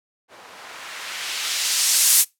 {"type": "noise with low-pass filter sweep", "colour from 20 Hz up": "violet", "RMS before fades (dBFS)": -22, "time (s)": [0.28, 2.25], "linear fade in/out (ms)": 50, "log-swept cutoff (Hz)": [620, 11000], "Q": 0.79, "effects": ["noise-tail reverb RT60 0.2 s tail -23 dB re dry"]}